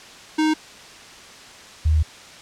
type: tone pair in turn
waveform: square / sine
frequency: 311.1 / 77.78 Hz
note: D#4 / D#2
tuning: 0 / 0 cents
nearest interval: 2 octaves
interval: 2400 cents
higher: first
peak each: -17 / -14 dBFS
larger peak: second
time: 0.38-0.54 / 1.85-2.03 s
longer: second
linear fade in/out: 10 ms
effects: white hiss -42 dBFS RMS until 2.41 s + low-pass 6000 Hz 12 dB/octave